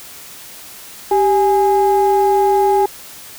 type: tone pair together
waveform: sine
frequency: 391 / 829 Hz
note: G4 / G#5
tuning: -4 / -3 cents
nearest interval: octave + minor second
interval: 1301 cents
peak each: -12 dBFS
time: 1.11-2.86 s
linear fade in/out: 5 ms
effects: tanh soft clip ceiling -5 dBFS + white hiss -36 dBFS RMS until 3.38 s